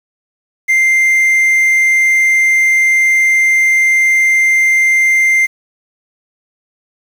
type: tone with quantisation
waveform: triangle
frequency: 2093 Hz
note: C7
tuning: in tune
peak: -6 dBFS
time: 0.68-5.47 s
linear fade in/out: 20 ms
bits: 6
effects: none